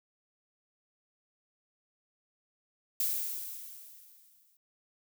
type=noise with exponential decay; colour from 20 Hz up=violet; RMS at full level=-29 dBFS; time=3-4.57 s; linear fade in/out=2 ms; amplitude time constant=340 ms; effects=none